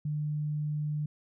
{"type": "tone", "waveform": "sine", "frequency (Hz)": 150, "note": "D3", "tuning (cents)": 37, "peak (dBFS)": -29, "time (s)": [0.05, 1.06], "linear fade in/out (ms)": 5, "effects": []}